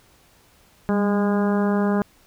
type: harmonic tone with a mistuned harmonic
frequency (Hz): 204.8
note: G#3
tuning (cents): -24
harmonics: 1 / 2 / 3 / 4 / 5 / 6 / 7 / 8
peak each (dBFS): -19 / -25 / -29 / -31 / -33 / -35 / -36 / -37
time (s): 0.89-2.02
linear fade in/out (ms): 0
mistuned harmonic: 1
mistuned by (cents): -40
effects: pink hiss -56 dBFS RMS until 2.26 s